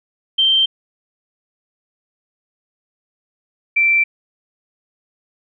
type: tone pair in turn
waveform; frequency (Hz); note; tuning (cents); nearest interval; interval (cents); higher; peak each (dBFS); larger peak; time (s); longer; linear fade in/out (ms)
sine; 3136 / 2343; G7 / D7; 0 / -5; perfect fourth; 505; first; -11; neither; 0.38-0.66 / 3.76-4.04; neither; 10
effects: none